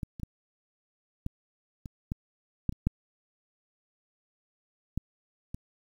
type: clicks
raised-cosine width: 5 ms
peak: -21 / -29 / -22 / -20 / -27 / -19 / -14 / -29 / -12 / -17 / -24 dBFS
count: 11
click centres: 0.032 / 0.198 / 0.233 / 1.264 / 1.858 / 2.119 / 2.693 / 2.725 / 2.87 / 4.976 / 5.545 s
effects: 9-bit